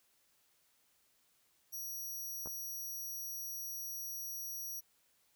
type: tone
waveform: 5% pulse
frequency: 5780 Hz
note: F#8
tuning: 41 cents flat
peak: -35 dBFS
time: 1.72-4.81 s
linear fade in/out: 20 ms
type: clicks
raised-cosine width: 1 ms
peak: -34 dBFS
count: 2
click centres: 2.459 / 2.473 s
effects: white hiss -73 dBFS RMS until 5.35 s